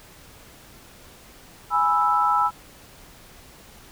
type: chord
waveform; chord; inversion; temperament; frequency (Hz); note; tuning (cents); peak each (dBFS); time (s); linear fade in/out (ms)
sine; E major; first; equal; 830.6 / 987.8 / 1318.5; G#5 / B5 / E6; 0 / 0 / 0; -23 / -23 / -20; 1.7-2.51; 50
effects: pink hiss -48 dBFS RMS until 3.91 s